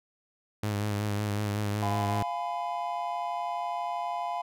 sawtooth tone with vibrato, 103.83 Hz, G#2, in tune, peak -24 dBFS, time 0.63-2.23 s, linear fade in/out 5 ms, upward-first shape sine, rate 5.4 Hz, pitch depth 36 cents each way
triangle chord, F diminished, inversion none, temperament equal with one note detuned, 698.5 / 830.6 / 1003.3 Hz, F5 / Ab5 / Cb6, 0 / 0 / +27 cents, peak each -31 / -34 / -33 dBFS, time 1.82-4.42 s, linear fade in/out 10 ms
effects none

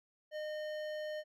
sine tone with hard clipping, 611 Hz, D#5, 32 cents flat, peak -40 dBFS, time 0.31-1.24 s, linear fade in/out 50 ms, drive 13 dB, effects none

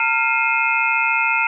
sine tone cluster, 909 / 1393 / 2137 / 2463 / 2597 Hz, A#5 / F6 / C7 / D#7 / E7, -44 / -5 / +36 / -18 / -26 cents, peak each -22 dBFS, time 0-1.47 s, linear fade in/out 2 ms, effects none

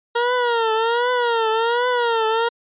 20% pulse tone with vibrato, 468.3 Hz, A#4, 8 cents sharp, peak -12 dBFS, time 0.15-2.49 s, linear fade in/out 10 ms, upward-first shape triangle, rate 1.3 Hz, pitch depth 120 cents each way, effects resampled to 8000 Hz

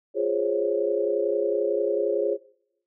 sine chord, Db major seventh, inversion first, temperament equal with one note detuned, 349.2 / 413.6 / 523.3 / 554.4 Hz, F4 / Ab4 / C5 / Db5, 0 / -7 / 0 / 0 cents, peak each -29 / -25 / -29 / -27 dBFS, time 0.14-2.38 s, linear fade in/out 50 ms, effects noise-tail reverb RT60 0.8 s tail -22 dB re dry

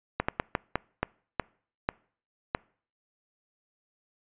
slowing click train, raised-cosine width 0.5 ms, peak -10 dBFS, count 9, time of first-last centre 0.2-2.549 s, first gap 85 ms, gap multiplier 1.34, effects noise-tail reverb RT60 0.5 s tail -25 dB re dry + resampled to 8000 Hz

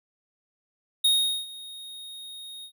square tone with ADSR envelope, 3729 Hz, A#7, in tune, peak -18 dBFS, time 1.04-2.72 s, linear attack 8 ms, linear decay 410 ms, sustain -21 dB, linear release 81 ms, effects none

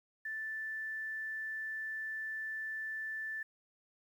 sine tone with quantisation, 1760 Hz, A6, in tune, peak -37 dBFS, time 0.25-3.43 s, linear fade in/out 5 ms, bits 11, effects none

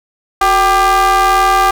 square ring-modulated tone, 204.4 Hz, G#3, 27 cents flat, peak -6 dBFS, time 0.41-1.71 s, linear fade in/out 5 ms, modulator 981 Hz, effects none

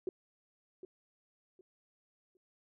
sine tone with echo, 370 Hz, F#4, in tune, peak -32 dBFS, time 0.07-0.09 s, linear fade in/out 2 ms, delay 760 ms, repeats 3, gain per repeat -12 dB, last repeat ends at 2.37 s, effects none

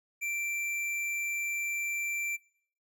sine tone with hard clipping, 2350 Hz, D7, 1 cent sharp, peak -33 dBFS, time 0.21-2.37 s, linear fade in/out 20 ms, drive 13 dB, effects noise-tail reverb RT60 0.6 s tail -21 dB re dry

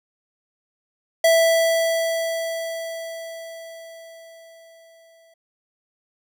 square tone with exponential decay, 659.3 Hz, E5, in tune, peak -13 dBFS, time 1.24-5.34 s, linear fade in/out 5 ms, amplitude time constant 890 ms, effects none

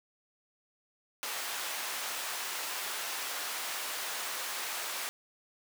pink high-pass noise, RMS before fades -37 dBFS, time 1.23-5.09 s, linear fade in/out 0 ms, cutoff 880 Hz, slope 12 dB/octave, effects none

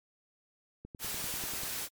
click train, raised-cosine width 3 ms, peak -32 dBFS, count 9, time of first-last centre 0.85-1.634 s, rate 10.2 Hz
white noise, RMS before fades -37 dBFS, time 0.99-1.89 s, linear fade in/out 50 ms
effects MP3 96 kbps

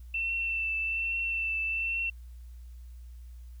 sine tone with vibrato, 2679 Hz, E7, 27 cents sharp, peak -28 dBFS, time 0.14-2.1 s, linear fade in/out 5 ms, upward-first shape triangle, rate 1.2 Hz, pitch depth 25 cents each way, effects added 60 Hz sine -43 dBFS peak until 3.6 s + white hiss -68 dBFS RMS until 3.6 s

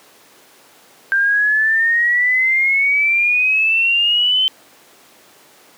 sine exponential sweep, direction up, 1578 to 3087 Hz, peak -12 dBFS, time 1.12-4.48 s, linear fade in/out 0 ms, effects pink hiss -47 dBFS RMS until 5.77 s + high-pass 300 Hz 12 dB/octave

